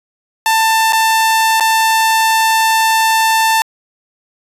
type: tone with dropouts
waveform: sawtooth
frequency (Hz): 890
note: A5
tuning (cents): +20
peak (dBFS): -6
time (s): 0.46-3.62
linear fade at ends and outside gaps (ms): 1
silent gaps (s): 0.924-0.931 / 1.599-1.607
effects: resampled to 32000 Hz